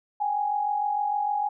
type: tone pair together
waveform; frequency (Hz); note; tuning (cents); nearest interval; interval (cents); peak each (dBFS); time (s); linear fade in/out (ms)
sine; 784 / 830.6; G5 / G#5; 0 / 0; minor second; 100; -31 / -24; 0.2-1.49; 10
effects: none